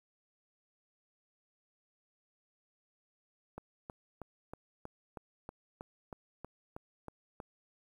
click train, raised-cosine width 1 ms, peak -29 dBFS, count 13, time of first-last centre 3.58-7.402 s, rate 3.14 Hz, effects 10-bit

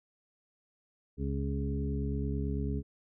harmonic tone with a mistuned harmonic, 69.3 Hz, C#2, in tune, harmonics 1 / 2 / 3 / 4 / 6, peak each -33 / -36 / -38 / -39 / -41 dBFS, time 1.17-2.83 s, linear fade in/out 50 ms, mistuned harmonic 1, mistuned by +19 cents, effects none

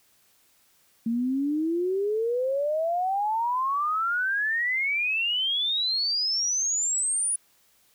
sine exponential sweep, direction up, 225.2 to 9850 Hz, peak -23 dBFS, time 1.06-7.36 s, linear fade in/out 5 ms, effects white hiss -63 dBFS RMS until 7.94 s

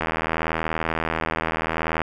click train, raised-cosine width 0.5 ms, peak -8 dBFS, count 163, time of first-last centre 0.01-2.017 s, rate 80.7 Hz, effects 8-bit

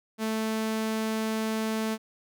sawtooth tone, 220 Hz, A3, in tune, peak -23 dBFS, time 0.18-1.98 s, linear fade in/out 50 ms, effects none

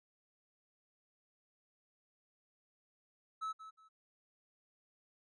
triangle tone with echo, 1300 Hz, E6, 24 cents flat, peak -35 dBFS, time 3.41-3.53 s, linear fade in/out 20 ms, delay 180 ms, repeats 2, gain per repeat -12 dB, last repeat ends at 3.89 s, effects resampled to 24000 Hz

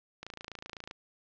click train, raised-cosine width 0.2 ms, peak -24 dBFS, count 20, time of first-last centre 0.23-0.911 s, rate 27.9 Hz, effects low-pass 5000 Hz 12 dB/octave

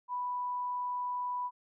sine tone, 987.8 Hz, B5, in tune, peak -32 dBFS, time 0.08-1.51 s, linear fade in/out 50 ms, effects none

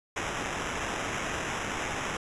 violet noise with sample-and-hold, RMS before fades -33 dBFS, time 0.16-2.17 s, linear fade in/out 5 ms, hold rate 4410 Hz, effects resampled to 22050 Hz

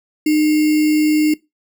sine tone with sample-and-hold, 305.3 Hz, D#4, 33 cents flat, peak -11 dBFS, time 0.26-1.34 s, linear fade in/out 5 ms, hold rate 2450 Hz, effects noise-tail reverb RT60 0.2 s tail -20 dB re dry

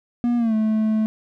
triangle tone with pitch glide, 240 to 217.6 Hz, B3 to A3, -49 to -19 cents, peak -15 dBFS, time 0.24-1.06 s, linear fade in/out 0 ms, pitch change -170 cents, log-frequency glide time 0.37-0.54 s, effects none

